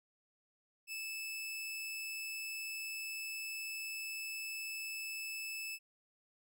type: tone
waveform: sawtooth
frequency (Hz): 2621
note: E7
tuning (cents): -11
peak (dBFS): -37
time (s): 0.87-5.79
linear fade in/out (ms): 50
effects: none